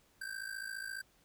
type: ring-modulated tone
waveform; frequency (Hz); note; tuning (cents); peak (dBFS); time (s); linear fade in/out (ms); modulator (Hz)
square; 1568; G6; 0; -38; 0.21-1.02; 5; 27.3
effects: pink hiss -69 dBFS RMS until 1.24 s